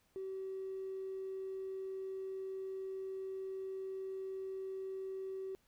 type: tone with tanh clipping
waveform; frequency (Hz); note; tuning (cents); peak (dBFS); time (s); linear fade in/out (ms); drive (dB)
triangle; 382.4; G4; -43; -39; 0.16-5.55; 0; 1
effects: pink hiss -74 dBFS RMS until 5.67 s